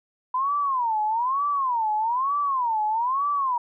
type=tone with vibrato; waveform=sine; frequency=993 Hz; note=B5; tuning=9 cents sharp; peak=-21 dBFS; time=0.34-3.58 s; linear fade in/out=5 ms; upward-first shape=sine; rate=1.1 Hz; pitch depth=270 cents each way; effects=none

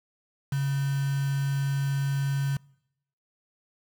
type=tone with quantisation; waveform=sine; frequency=138.59 Hz; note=C#3; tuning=in tune; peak=-24 dBFS; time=0.52-2.57 s; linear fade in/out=5 ms; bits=6; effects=noise-tail reverb RT60 0.8 s tail -25 dB re dry

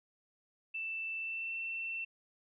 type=tone with pitch glide; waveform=sine; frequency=2658 to 2690 Hz; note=E7 to E7; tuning=+14 to +34 cents; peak=-36 dBFS; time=0.74-2.05 s; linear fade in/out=10 ms; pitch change=+20 cents; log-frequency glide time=1.17-1.54 s; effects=none

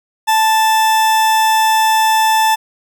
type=tone; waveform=40% pulse; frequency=880 Hz; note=A5; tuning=in tune; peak=-9 dBFS; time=0.27-2.56 s; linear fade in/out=20 ms; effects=none

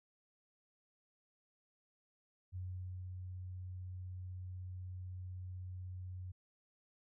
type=tone with ADSR envelope; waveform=sine; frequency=91.6 Hz; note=F#2; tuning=17 cents flat; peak=-40 dBFS; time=2.52-6.32 s; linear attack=38 ms; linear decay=480 ms; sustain=-3 dB; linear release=10 ms; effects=none

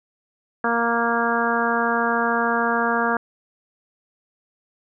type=harmonic tone; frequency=233.5 Hz; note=A#3; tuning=3 cents sharp; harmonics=1 / 2 / 3 / 4 / 5 / 6 / 7; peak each=-26 / -26 / -26 / -26 / -26 / -26 / -26 dBFS; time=0.64-3.17 s; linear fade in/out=2 ms; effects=none

